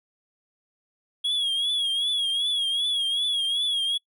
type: tone with vibrato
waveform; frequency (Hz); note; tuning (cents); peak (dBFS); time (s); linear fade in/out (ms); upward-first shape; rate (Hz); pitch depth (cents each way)
triangle; 3322; G#7; 0; -21; 1.24-3.98; 10; triangle; 2.6; 87
effects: noise-tail reverb RT60 0.1 s tail -25 dB re dry